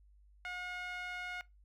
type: tone with band-pass filter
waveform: sawtooth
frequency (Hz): 721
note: F#5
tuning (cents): -45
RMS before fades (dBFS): -42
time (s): 0.45-1.41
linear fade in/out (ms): 0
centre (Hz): 1900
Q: 2.7
effects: noise-tail reverb RT60 0.2 s tail -21 dB re dry + added 50 Hz sine -60 dBFS peak until 1.64 s